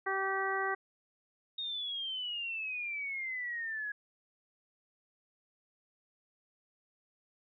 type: harmonic tone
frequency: 386.8 Hz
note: G4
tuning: 23 cents flat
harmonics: 1 / 2 / 3 / 4 / 5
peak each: -37 / -37 / -37 / -37 / -37 dBFS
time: 0.06-0.75 s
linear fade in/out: 10 ms
type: exponential sweep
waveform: sine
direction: down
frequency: 3729 to 1661.2 Hz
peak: -35 dBFS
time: 1.58-3.92 s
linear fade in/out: 5 ms
effects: none